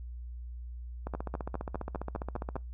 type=two click trains; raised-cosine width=1 ms; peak=-22 / -21 dBFS; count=23 / 8; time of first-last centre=1.07-2.556 / 1.15-2.564 s; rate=14.8 / 4.95 Hz; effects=noise-tail reverb RT60 0.2 s tail -25 dB re dry + added 60 Hz sine -39 dBFS peak until 2.73 s